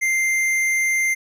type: tone with tanh clipping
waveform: triangle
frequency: 2093 Hz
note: C7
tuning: in tune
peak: -19 dBFS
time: 0.01-1.15 s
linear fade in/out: 20 ms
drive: 17 dB
effects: none